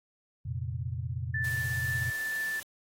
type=chord; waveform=sine; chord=F suspended fourth; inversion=none; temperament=equal with one note detuned; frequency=87.31 / 116.54 / 133.1 Hz; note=F2 / Bb2 / C3; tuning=0 / 0 / +30 cents; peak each=-36 / -35 / -37 dBFS; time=0.45-2.11 s; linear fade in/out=10 ms
type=tone with tremolo; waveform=sine; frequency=1760 Hz; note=A6; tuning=in tune; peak=-29 dBFS; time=1.34-2.6 s; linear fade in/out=5 ms; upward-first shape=triangle; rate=2.1 Hz; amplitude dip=25%
type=noise; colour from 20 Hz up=white; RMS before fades=-44 dBFS; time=1.44-2.63 s; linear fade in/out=2 ms
effects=AAC 48 kbps